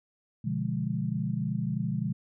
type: chord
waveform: sine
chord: B diminished seventh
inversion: none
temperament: equal with one note detuned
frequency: 123.47 / 146.83 / 174.61 / 206.9 Hz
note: B2 / D3 / F3 / Ab3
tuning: 0 / 0 / 0 / -6 cents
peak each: -33 dBFS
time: 0.44-2.13 s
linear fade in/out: 10 ms
effects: none